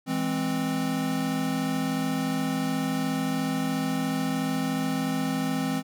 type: chord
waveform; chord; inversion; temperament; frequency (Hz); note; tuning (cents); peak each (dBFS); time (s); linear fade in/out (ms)
square; E augmented; none; equal; 164.81 / 207.7 / 261.6; E3 / G#3 / B#3; 0 / 0 / 0; -32 / -33 / -28; 0.06-5.83; 50
effects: none